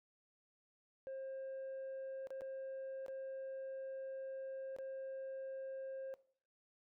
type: tone with dropouts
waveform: sine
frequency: 533 Hz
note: C5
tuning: 32 cents sharp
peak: -40 dBFS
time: 1.07-6.14 s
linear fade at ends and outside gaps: 0 ms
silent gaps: 2.271-2.305 / 2.409-2.418 / 3.063-3.082 / 4.764-4.786 s
effects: noise-tail reverb RT60 0.5 s tail -20 dB re dry + tanh soft clip ceiling -42 dBFS